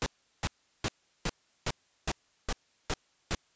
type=noise bursts; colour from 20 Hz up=pink; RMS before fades=-30 dBFS; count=9; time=0.02-3.349 s; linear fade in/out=0 ms; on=41 ms; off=370 ms; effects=white hiss -69 dBFS RMS until 3.55 s + resampled to 16000 Hz